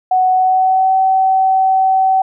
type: tone with pitch glide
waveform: sine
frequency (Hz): 743 to 762.1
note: F#5 to G5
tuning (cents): +7 to -49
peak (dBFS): -9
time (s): 0.11-2.22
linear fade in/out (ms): 5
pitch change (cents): +44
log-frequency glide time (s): 0.31-0.95
effects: none